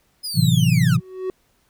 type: linear sweep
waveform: sawtooth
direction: down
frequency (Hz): 5100 to 1174.7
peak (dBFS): -23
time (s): 0.23-0.97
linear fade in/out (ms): 20
type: chord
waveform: sine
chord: F# half-diminished seventh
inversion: first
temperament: equal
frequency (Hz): 110 / 130.81 / 164.81 / 185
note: A2 / C3 / E3 / F#3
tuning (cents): 0 / 0 / 0 / 0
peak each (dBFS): -20 / -18 / -17 / -23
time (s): 0.34-1.01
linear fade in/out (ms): 50
type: tone with exponential growth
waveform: triangle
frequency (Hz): 373.5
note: F#4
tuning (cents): +16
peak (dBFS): -18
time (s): 0.84-1.3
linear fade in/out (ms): 1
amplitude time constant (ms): 100
effects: pink hiss -63 dBFS RMS until 1.69 s